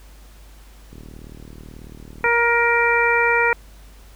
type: click train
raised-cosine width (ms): 3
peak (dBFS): -27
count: 52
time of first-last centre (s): 0.93-2.262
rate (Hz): 38.3
type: harmonic tone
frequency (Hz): 470.5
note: A#4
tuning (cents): +16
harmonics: 1 / 2 / 3 / 4 / 5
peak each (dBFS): -21 / -21 / -21 / -21 / -21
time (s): 2.24-3.53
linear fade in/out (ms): 2
effects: added 50 Hz sine -42 dBFS peak until 4.15 s + pink hiss -51 dBFS RMS until 4.15 s